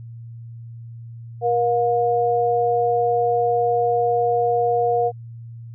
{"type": "tone pair together", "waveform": "sine", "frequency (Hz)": [475.9, 714], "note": ["A#4", "F5"], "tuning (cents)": [36, 38], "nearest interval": "perfect fifth", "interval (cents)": 702, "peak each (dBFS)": -19, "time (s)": [1.41, 5.12], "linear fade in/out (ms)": 50, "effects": ["added 116 Hz sine -34 dBFS peak until 5.74 s"]}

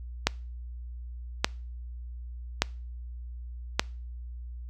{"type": "click train", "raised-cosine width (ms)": 0.2, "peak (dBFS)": -3, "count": 4, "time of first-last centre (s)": [0.27, 3.795], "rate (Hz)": 0.851, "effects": ["noise-tail reverb RT60 0.4 s tail -25 dB re dry", "added 60 Hz sine -37 dBFS peak until 4.69 s"]}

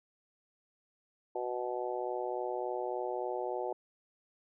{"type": "harmonic tone", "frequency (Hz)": 123.47, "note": "B2", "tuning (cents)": 0, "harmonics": [3, 4, 5, 6, 7], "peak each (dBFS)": [-38, -39, -40, -41, -41], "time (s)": [1.35, 3.73], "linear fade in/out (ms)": 5, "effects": []}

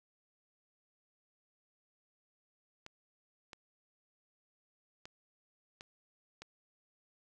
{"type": "clicks", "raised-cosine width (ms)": 0.2, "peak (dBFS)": -30, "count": 5, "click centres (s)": [2.864, 3.532, 5.055, 5.809, 6.42], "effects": []}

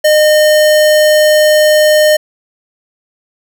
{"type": "tone", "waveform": "square", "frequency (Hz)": 610, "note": "D#5", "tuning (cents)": -34, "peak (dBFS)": -6, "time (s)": [0.04, 2.17], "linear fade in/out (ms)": 10, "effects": []}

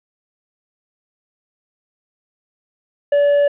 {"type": "tone", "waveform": "triangle", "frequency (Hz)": 575, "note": "D5", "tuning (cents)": -37, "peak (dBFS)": -9, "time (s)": [3.12, 3.48], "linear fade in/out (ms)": 5, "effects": ["resampled to 8000 Hz", "8-bit"]}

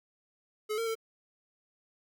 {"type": "tone with pitch steps", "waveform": "square", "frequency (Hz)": [427.5, 457.1, 448.3], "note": ["A4", "A#4", "A4"], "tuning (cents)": [-50, -34, 32], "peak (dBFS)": -31, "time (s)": [0.69, 0.954], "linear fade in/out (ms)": 20, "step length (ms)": 88, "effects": []}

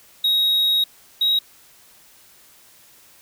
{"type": "tone pair in turn", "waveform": "triangle", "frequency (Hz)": [3788, 3812], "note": ["A#7", "A#7"], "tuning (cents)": [27, 38], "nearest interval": "unison", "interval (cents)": 11, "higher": "second", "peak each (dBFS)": -14, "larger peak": "neither", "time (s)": [[0.24, 0.84], [1.21, 1.39]], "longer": "first", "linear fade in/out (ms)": 5, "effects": ["white hiss -51 dBFS RMS until 3.21 s"]}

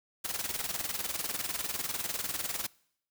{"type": "noise with tremolo", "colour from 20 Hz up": "white", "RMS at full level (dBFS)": -33, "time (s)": [0.24, 2.67], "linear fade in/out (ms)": 10, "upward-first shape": "square", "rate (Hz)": 20, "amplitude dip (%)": 65, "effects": ["noise-tail reverb RT60 0.7 s tail -24 dB re dry"]}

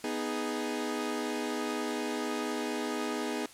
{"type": "chord", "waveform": "sawtooth", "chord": "G# minor", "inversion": "first", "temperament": "equal", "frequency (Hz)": [246.9, 311.1, 415.3], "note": ["B3", "D#4", "G#4"], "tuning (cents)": [0, 0, 0], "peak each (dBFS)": -32, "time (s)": [0.04, 3.46], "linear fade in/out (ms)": 2, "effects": ["white hiss -52 dBFS RMS until 3.53 s", "low-pass 10000 Hz 12 dB/octave"]}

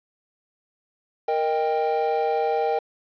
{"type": "chord", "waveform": "triangle", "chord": "Eb major", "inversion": "second", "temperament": "equal with one note detuned", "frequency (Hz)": [466.2, 622.3, 790.8], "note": ["Bb4", "Eb5", "G5"], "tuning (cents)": [0, 0, 15], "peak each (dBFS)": [-22, -26, -22], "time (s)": [1.28, 2.79], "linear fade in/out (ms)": 5, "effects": ["resampled to 11025 Hz", "8-bit"]}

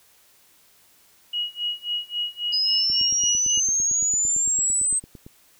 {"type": "tone with tremolo", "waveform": "sine", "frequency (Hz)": 2900, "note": "F#7", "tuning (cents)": -35, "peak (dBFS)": -22, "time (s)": [1.33, 3.6], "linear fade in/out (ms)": 5, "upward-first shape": "sine", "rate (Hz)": 3.7, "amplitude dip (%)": 95}
{"type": "exponential sweep", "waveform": "sine", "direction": "up", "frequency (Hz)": [4978, 8300], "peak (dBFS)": -19, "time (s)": [2.52, 5], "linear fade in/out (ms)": 20}
{"type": "click train", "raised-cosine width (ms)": 3, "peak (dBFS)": -28, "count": 22, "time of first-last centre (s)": [2.9, 5.265], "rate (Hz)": 8.88}
{"effects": ["white hiss -57 dBFS RMS until 5.59 s"]}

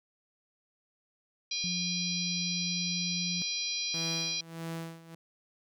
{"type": "harmonic tone", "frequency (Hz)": 810, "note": "G#5", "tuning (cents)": -43, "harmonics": [3, 4, 5, 6, 7], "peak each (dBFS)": [-39, -40, -36, -37, -37], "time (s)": [1.51, 4.41], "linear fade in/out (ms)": 5}
{"type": "tone with pitch glide", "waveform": "sine", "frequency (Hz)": [177.2, 175.98], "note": ["F3", "F3"], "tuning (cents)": [25, 13], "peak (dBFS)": -35, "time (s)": [1.64, 3.42], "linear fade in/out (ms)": 0, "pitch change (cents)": -12, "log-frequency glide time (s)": [1.82, 2.32]}
{"type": "tone with tremolo", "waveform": "sawtooth", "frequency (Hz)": 164.81, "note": "E3", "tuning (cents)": 0, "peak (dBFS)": -31, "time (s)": [3.94, 5.15], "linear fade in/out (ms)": 2, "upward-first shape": "sine", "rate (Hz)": 1.6, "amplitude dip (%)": 85}
{"effects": []}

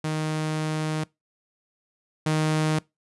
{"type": "tone pair in turn", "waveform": "sawtooth", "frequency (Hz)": [155.56, 155.56], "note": ["D#3", "D#3"], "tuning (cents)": [0, 0], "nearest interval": "unison", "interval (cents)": 0, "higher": "neither", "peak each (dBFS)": [-21, -17], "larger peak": "second", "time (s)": [[0.04, 1.04], [2.26, 2.79]], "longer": "first", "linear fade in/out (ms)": 5, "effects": ["noise-tail reverb RT60 0.2 s tail -23 dB re dry", "resampled to 24000 Hz"]}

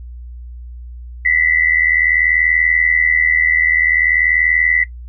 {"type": "tone pair together", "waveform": "sine", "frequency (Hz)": [1954.5, 2035], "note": ["B6", "C7"], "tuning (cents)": [-19, -49], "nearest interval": "minor second", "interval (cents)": 70, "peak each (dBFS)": -14, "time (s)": [1.25, 4.84], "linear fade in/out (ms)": 5, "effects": ["noise-tail reverb RT60 0.1 s tail -17 dB re dry", "added 60 Hz sine -29 dBFS peak until 5.08 s"]}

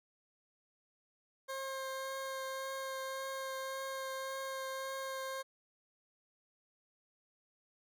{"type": "tone with vibrato", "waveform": "20% pulse", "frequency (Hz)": 533, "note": "C5", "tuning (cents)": 32, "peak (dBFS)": -34, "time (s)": [1.48, 5.43], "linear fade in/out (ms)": 20, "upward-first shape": "triangle", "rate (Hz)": 1.8, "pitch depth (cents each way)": 12, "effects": []}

